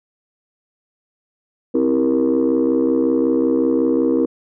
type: chord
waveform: sine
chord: C dominant seventh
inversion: none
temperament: just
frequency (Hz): 261.6 / 327 / 392.4 / 470.9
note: C4 / E4 / G4 / Bb4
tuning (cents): 0 / -14 / +2 / +18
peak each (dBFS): -17 / -17 / -23 / -18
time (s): 1.74-4.26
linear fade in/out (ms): 10
effects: tanh soft clip ceiling -8 dBFS